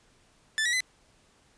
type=tone with pitch steps; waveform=sawtooth; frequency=1757 / 1918 / 2023 Hz; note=A6 / A#6 / B6; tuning=-3 / +49 / +41 cents; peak=-21 dBFS; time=0.58-0.805 s; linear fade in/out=0 ms; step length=75 ms; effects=pink hiss -63 dBFS RMS until 1.57 s + resampled to 22050 Hz